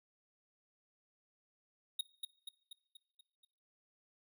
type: tone with echo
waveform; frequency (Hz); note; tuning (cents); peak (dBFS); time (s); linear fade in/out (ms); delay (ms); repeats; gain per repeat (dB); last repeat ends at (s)
square; 3738; A#7; +4; -33; 1.99-2.01; 5; 240; 6; -5; 3.45
effects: noise-tail reverb RT60 0.7 s tail -23 dB re dry